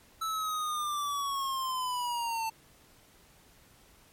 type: linear sweep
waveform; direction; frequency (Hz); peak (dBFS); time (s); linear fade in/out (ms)
square; down; 1318.5 to 887; -31; 0.21-2.5; 10
effects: pink hiss -60 dBFS RMS until 4.12 s + MP3 64 kbps